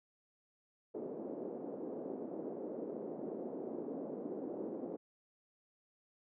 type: band-pass noise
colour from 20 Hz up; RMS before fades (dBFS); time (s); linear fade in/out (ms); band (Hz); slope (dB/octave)
white; -43; 0.94-4.97; 10; 230 to 490; 24
effects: none